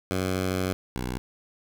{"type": "tone pair in turn", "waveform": "10% pulse", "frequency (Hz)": [93.1, 62.14], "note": ["F#2", "B1"], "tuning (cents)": [11, 11], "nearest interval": "perfect fifth", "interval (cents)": 700, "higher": "first", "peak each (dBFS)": [-17, -21], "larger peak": "first", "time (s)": [[0.11, 0.73], [0.96, 1.18]], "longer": "first", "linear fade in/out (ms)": 0, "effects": []}